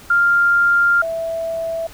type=tone pair in turn; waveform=sine; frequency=1396.9 / 659.2 Hz; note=F6 / E5; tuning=0 / 0 cents; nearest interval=octave + minor second; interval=1300 cents; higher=first; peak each=-11 / -20 dBFS; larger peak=first; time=0.1-1.02 / 1.02-1.87 s; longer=first; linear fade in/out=5 ms; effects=pink hiss -42 dBFS RMS until 1.93 s